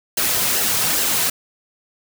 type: noise with flanger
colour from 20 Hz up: white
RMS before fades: -19 dBFS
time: 0.17-1.3 s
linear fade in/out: 5 ms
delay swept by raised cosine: 0.84 to 3.64 ms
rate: 2.4 Hz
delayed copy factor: -0.5
effects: none

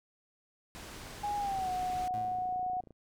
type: low-pass noise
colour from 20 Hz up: pink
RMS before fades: -46 dBFS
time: 0.75-2.08 s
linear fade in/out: 0 ms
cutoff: 10000 Hz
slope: 12 dB/octave
type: tone with pitch glide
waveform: sine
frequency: 824 to 734.1 Hz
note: G#5 to F#5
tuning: -14 to -14 cents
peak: -31 dBFS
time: 1.23-2.81 s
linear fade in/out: 10 ms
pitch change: -200 cents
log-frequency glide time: 1.38-1.7 s
type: click train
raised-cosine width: 2 ms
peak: -38 dBFS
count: 47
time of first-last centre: 1.31-2.907 s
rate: 28.8 Hz
type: tone with exponential decay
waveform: 25% pulse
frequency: 110 Hz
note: A2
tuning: in tune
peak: -38 dBFS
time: 2.14-2.93 s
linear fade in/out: 0 ms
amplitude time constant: 170 ms
effects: none

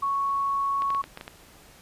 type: tone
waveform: sine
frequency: 1108.7 Hz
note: C#6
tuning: in tune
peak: -23 dBFS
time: 0.02-1.02 s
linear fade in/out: 10 ms
type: clicks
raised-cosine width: 0.3 ms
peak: -21 dBFS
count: 7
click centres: 0.821 / 0.904 / 0.948 / 1.04 / 1.174 / 1.211 / 1.279 s
effects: pink hiss -52 dBFS RMS until 1.81 s + resampled to 32000 Hz

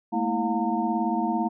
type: tone cluster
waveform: sine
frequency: 215.9 / 233.7 / 327.7 / 711 / 911 Hz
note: A3 / A#3 / E4 / F5 / A#5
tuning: -33 / +5 / -10 / +31 / -40 cents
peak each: -29 dBFS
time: 0.12-1.49 s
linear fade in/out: 20 ms
effects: none

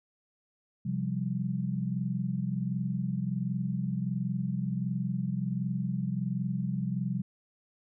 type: chord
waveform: sine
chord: C suspended fourth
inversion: none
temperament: equal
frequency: 130.81 / 174.61 / 196 Hz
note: C3 / F3 / G3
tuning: 0 / 0 / 0 cents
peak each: -33 dBFS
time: 0.85-7.22 s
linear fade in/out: 10 ms
effects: none

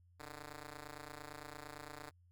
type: ring-modulated tone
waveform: 5% pulse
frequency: 148.6 Hz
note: D3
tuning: 21 cents sharp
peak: -34 dBFS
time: 0.19-2.11 s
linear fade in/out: 20 ms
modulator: 163 Hz
effects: added 88 Hz sine -64 dBFS peak until 2.31 s

